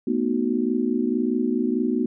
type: chord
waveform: sine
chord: B dominant seventh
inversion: third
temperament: just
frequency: 222.2 / 246.9 / 308.7 / 370.4 Hz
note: A3 / B3 / D#4 / F#4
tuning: +17 / 0 / -14 / +2 cents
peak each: -27 / -23 / -27 / -27 dBFS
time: 0.07-2.06 s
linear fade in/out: 5 ms
effects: none